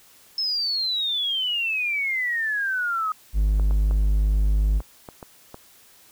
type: exponential sweep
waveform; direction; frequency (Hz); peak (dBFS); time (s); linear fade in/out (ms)
sine; down; 5274 to 1250; -22; 0.38-3.12; 2
type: tone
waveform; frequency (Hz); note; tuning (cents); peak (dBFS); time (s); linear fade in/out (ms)
triangle; 51.3; G#1; -21; -15; 3.33-4.82; 50
type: clicks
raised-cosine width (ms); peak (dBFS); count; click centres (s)
1; -23; 7; 3.597 / 3.71 / 3.911 / 4.804 / 5.088 / 5.228 / 5.544
effects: white hiss -53 dBFS RMS until 6.11 s